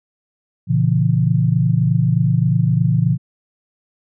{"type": "chord", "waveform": "sine", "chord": "A# diminished", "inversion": "none", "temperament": "just", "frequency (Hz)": [116.54, 139.85, 167.82], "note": ["A#2", "C#3", "E3"], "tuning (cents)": [0, 16, 31], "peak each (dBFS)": -17, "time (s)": [0.67, 3.18], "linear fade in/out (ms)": 50, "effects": []}